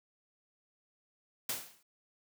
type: noise with exponential decay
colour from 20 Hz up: white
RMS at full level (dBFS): -32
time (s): 1.49-1.83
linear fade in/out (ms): 5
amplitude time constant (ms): 72
effects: high-pass 100 Hz 12 dB/octave